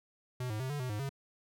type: tone with pitch steps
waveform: square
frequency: 125.9 / 107.1 / 130.7 / 145.7 / 127.1 / 104.8 / 137.5 Hz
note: B2 / A2 / C3 / D3 / C3 / G#2 / C#3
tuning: +34 / -46 / -1 / -13 / -50 / +16 / -14 cents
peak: -35 dBFS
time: 0.4-1.093 s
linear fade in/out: 5 ms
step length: 99 ms
effects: none